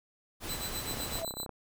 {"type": "noise", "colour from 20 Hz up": "pink", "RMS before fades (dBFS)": -39, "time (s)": [0.4, 1.25], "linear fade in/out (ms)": 50}
{"type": "tone with tremolo", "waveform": "15% pulse", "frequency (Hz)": 4009, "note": "B7", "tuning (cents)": 25, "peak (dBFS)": -28, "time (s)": [0.49, 1.46], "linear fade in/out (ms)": 2, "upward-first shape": "sine", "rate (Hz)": 7.9, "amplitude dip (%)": 85}
{"type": "click train", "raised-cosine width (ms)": 1, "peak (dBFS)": -27, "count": 20, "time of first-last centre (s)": [0.91, 1.493], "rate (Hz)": 32.6}
{"type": "tone with exponential growth", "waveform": "sine", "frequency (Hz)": 659.3, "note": "E5", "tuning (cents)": 0, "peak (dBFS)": -29, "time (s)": [1.13, 1.25], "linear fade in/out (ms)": 5, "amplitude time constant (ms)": 25}
{"effects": []}